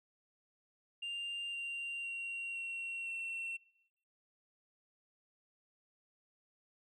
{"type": "tone with pitch steps", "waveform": "sine", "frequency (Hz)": [2794, 2773, 2752, 2732, 2711], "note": ["F7", "F7", "F7", "F7", "E7"], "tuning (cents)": [0, -13, -26, -39, 48], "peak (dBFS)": -36, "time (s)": [1.02, 3.57], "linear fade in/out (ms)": 10, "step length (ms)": 510, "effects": ["noise-tail reverb RT60 0.8 s tail -22 dB re dry", "tanh soft clip ceiling -37 dBFS"]}